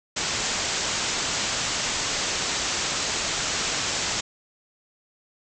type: low-pass noise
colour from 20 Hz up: white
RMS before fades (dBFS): -27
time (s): 0.16-4.21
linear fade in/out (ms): 10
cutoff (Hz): 7700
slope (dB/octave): 96
effects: none